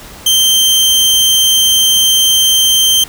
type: tone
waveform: sawtooth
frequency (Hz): 3136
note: G7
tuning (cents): 0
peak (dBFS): -4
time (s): 0.26-3.04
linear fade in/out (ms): 5
effects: pink hiss -33 dBFS RMS until 3.08 s